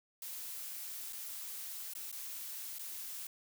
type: noise with dropouts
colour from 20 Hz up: blue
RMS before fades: -44 dBFS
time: 0.22-3.27 s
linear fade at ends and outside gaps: 2 ms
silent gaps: 1.126-1.13 / 1.936-1.951 / 2.116-2.125 / 2.785-2.793 s
effects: none